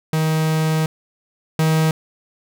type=tone pair in turn; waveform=45% pulse; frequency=157.8 / 158.45 Hz; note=D#3 / D#3; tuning=+25 / +32 cents; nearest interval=unison; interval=7 cents; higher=second; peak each=-16 / -14 dBFS; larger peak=second; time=0.13-0.86 / 1.59-1.91 s; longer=first; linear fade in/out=2 ms; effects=none